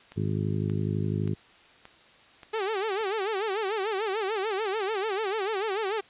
click train, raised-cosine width 0.3 ms, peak -29 dBFS, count 6, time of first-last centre 0.12-3.01 s, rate 1.73 Hz
harmonic tone, 52 Hz, G#1, 3 cents sharp, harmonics 2 / 3 / 4 / 5 / 6 / 7 / 8, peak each -29 / -30 / -34 / -38 / -40 / -37 / -40 dBFS, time 0.16-1.35 s, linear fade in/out 20 ms
sawtooth tone with vibrato, 411.6 Hz, G#4, 16 cents flat, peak -23 dBFS, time 2.53-6.01 s, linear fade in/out 10 ms, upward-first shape sine, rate 6.8 Hz, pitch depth 160 cents each way
effects white hiss -55 dBFS RMS until 6.09 s + resampled to 8000 Hz

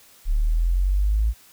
sine linear sweep, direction up, 34.65 to 56.1 Hz, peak -17 dBFS, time 0.25-1.34 s, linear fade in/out 50 ms, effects white hiss -52 dBFS RMS until 1.52 s

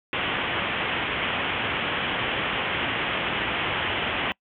white low-pass noise, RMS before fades -27 dBFS, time 0.13-4.32 s, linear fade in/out 0 ms, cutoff 3300 Hz, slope 96 dB/octave, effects noise-tail reverb RT60 0.1 s tail -26 dB re dry + high-pass 60 Hz 12 dB/octave

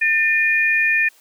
sine tone pair together, 1800 / 2437 Hz, A6 / D#7, +39 / -37 cents, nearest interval perfect fourth, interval 524 cents, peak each -17 dBFS, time 0.01-1.09 s, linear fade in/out 10 ms, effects white hiss -53 dBFS RMS until 1.2 s + high-pass 300 Hz 12 dB/octave

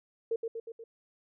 sine tone with echo, 455.7 Hz, A#4, 39 cents flat, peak -27 dBFS, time 0.31-0.36 s, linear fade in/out 5 ms, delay 120 ms, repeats 4, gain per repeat -4 dB, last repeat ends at 0.84 s, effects none

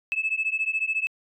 sine beating tone pair, 2600 / 2614 Hz, E7 / E7, -24 / -15 cents, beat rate 14 Hz, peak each -26 dBFS, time 0.12-1.07 s, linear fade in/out 0 ms, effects tanh soft clip ceiling -16 dBFS

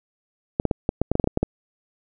clicks, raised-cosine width 2 ms, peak -6 dBFS, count 12, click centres 0.599 / 0.653 / 0.712 / 0.891 / 1.016 / 1.116 / 1.154 / 1.198 / 1.242 / 1.274 / 1.374 / 1.43 s, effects none

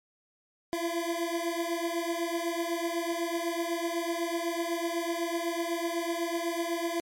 25% pulse beating tone pair, 335 / 343 Hz, E4 / F4, +28 / -31 cents, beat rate 8 Hz, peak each -28 / -29 dBFS, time 0.73-7 s, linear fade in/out 0 ms, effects MP3 64 kbps

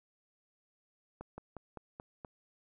slowing click train, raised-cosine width 1 ms, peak -30 dBFS, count 6, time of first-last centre 1.21-2.248 s, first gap 170 ms, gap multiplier 1.1, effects none

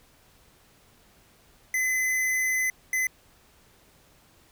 square tone bursts at uneven times, 2029 Hz, B6, 46 cents sharp, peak -24 dBFS, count 2, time 1.74-2.7 / 2.93-3.07 s, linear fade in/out 2 ms, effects pink hiss -59 dBFS RMS until 4.51 s

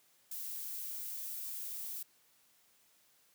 violet noise, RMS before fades -42 dBFS, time 0.31-2.03 s, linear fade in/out 5 ms, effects white hiss -69 dBFS RMS until 3.34 s + high-pass 80 Hz 12 dB/octave

